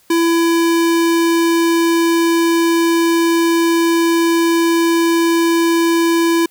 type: tone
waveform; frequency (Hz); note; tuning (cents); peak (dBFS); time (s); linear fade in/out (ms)
square; 334.5; E4; +25; -12; 0.1-6.46; 5
effects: white hiss -53 dBFS RMS until 6.5 s